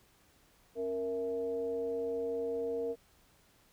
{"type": "tone with frequency modulation", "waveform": "sine", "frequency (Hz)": 465.7, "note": "A#4", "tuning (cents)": -2, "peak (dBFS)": -32, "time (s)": [0.75, 2.96], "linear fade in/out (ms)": 50, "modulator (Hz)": 194, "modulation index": 0.55, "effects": ["pink hiss -66 dBFS RMS until 3.72 s"]}